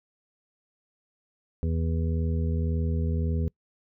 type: harmonic tone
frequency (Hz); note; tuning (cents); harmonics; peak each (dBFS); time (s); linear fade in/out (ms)
81.8; E2; -13; 1 / 2 / 3 / 5 / 6; -25 / -31 / -35 / -39 / -41; 1.63-3.48; 0
effects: noise-tail reverb RT60 0.1 s tail -25 dB re dry